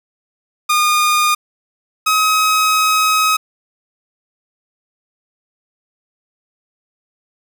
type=tone pair in turn; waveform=sawtooth; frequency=1219 / 1270.2 Hz; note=D#6 / D#6; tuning=-36 / +35 cents; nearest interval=minor second; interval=71 cents; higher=second; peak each=-8 dBFS; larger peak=neither; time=0.69-1.35 / 2.06-3.37 s; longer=second; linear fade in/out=10 ms; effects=none